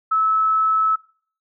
sine tone, 1301 Hz, E6, 23 cents flat, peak -15 dBFS, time 0.11-0.96 s, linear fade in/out 10 ms, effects noise-tail reverb RT60 0.5 s tail -22 dB re dry

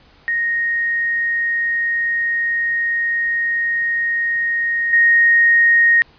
sine tone with level steps, 1864.7 Hz, A#6, in tune, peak -16 / -9 dBFS, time 0.28-6.02 s, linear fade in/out 0 ms, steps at 4.93 s, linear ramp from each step 2 ms, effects pink hiss -50 dBFS RMS until 6.18 s + resampled to 11025 Hz

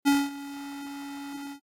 square tone with ADSR envelope, 281.6 Hz, C#4, 27 cents sharp, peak -18 dBFS, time 0.05-1.6 s, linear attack 27 ms, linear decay 220 ms, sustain -19 dB, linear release 92 ms, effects AAC 48 kbps

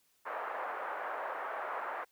pink band-pass noise, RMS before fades -39 dBFS, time 0.25-2.05 s, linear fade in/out 20 ms, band 580 to 1600 Hz, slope 24 dB/octave, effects white hiss -72 dBFS RMS until 2.11 s

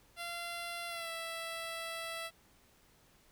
10% pulse tone with pitch glide, 688 to 661.5 Hz, F5 to E5, -26 to +6 cents, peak -31 dBFS, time 0.16-2.31 s, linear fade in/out 50 ms, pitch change -68 cents, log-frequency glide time 0.88-1.1 s, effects pink hiss -66 dBFS RMS until 3.31 s

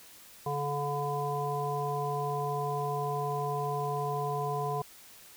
harmonic tone, 144 Hz, D3, 34 cents flat, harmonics 1 / 3 / 5 / 7, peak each -35 / -35 / -35 / -35 dBFS, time 0.46-4.82 s, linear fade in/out 5 ms, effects white hiss -53 dBFS RMS until 5.36 s

